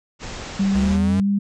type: low-pass noise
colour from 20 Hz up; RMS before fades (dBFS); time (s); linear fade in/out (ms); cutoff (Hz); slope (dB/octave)
pink; -33; 0.19-0.99; 50; 7600; 96
type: tone with pitch glide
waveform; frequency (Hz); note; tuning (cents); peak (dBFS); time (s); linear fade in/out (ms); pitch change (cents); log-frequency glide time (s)
sine; 196 to 200.7; G3 to G3; 0 to +41; -16; 0.59-1.39; 10; +41; 1.21-1.28
type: exponential sweep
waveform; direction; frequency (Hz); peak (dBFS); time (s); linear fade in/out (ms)
square; up; 68.7 to 94; -23; 0.75-1.2; 0
effects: resampled to 22050 Hz